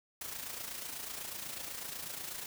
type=noise with amplitude modulation; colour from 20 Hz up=white; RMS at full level=-40 dBFS; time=0.21-2.46 s; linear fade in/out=2 ms; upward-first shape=sine; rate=28.1 Hz; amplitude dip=55%; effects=none